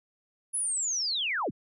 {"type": "linear sweep", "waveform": "sine", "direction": "down", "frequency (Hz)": [10548, 65.41], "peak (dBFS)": -27, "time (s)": [0.53, 1.51], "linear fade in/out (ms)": 20, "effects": []}